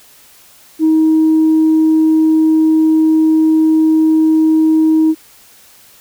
sine tone, 316.3 Hz, D#4, 29 cents sharp, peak -6 dBFS, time 0.79-5.15 s, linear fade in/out 50 ms, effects tanh soft clip ceiling -4 dBFS + white hiss -44 dBFS RMS until 6 s

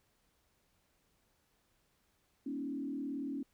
sine tone with frequency modulation, 277.2 Hz, C#4, in tune, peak -36 dBFS, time 2.46-3.43 s, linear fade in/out 5 ms, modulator 38.1 Hz, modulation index 0.98, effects pink hiss -75 dBFS RMS until 3.53 s

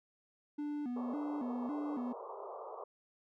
triangle tone with vibrato, 268.5 Hz, C4, 45 cents sharp, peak -34 dBFS, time 0.58-2.13 s, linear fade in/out 10 ms, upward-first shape square, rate 1.8 Hz, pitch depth 160 cents each way
pink band-pass noise, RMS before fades -46 dBFS, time 0.96-2.84 s, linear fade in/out 5 ms, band 390 to 1200 Hz, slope 96 dB/octave
effects none

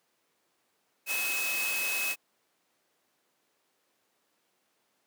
sine tone in noise, 2569 Hz, E7, 45 cents flat, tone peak -30 dBFS, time 1.06-2.16 s, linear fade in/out 50 ms, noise white, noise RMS -34 dBFS, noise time 1.06-2.16 s, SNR +1 dB, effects pink hiss -73 dBFS RMS until 5.06 s + high-pass 300 Hz 12 dB/octave

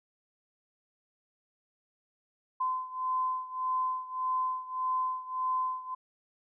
sine beating tone pair, 1026 / 1027.7 Hz, C6 / C6, -34 / -31 cents, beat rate 1.7 Hz, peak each -31 / -34 dBFS, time 2.6-5.95 s, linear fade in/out 10 ms, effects none

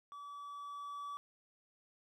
triangle tone with level ramp, 1148 Hz, D6, 40 cents flat, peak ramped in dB -45 to -39 dBFS, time 0.12-1.17 s, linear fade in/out 0 ms, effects none

